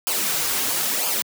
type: noise with flanger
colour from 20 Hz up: white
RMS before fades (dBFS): -23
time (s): 0.07-1.22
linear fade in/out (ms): 0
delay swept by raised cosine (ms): 0.51 to 6.11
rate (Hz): 1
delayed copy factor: -0.75
effects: high-pass 150 Hz 12 dB/octave